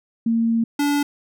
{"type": "tone pair in turn", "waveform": ["sine", "square"], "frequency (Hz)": [228.9, 288.4], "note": ["A#3", "D4"], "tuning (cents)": [-31, -31], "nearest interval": "major third", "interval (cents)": 400, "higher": "second", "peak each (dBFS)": [-16, -18], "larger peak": "first", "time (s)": [[0.26, 0.64], [0.79, 1.03]], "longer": "first", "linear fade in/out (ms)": 5, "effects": []}